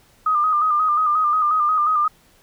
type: tone with vibrato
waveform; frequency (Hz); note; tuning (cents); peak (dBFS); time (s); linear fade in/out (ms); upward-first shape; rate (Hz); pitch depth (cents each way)
sine; 1228; D#6; -23; -15; 0.26-2.08; 5; square; 5.6; 44
effects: pink hiss -55 dBFS RMS until 2.42 s